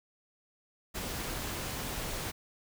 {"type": "noise", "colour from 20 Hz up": "pink", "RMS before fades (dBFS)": -37, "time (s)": [0.94, 2.32], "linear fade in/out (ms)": 20, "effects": []}